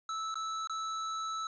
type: tone with dropouts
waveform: square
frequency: 1311 Hz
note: E6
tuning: 10 cents flat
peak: -35 dBFS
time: 0.09-1.47 s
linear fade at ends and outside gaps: 2 ms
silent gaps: 0.343-0.355 / 0.673-0.696 s
effects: resampled to 16000 Hz + 11-bit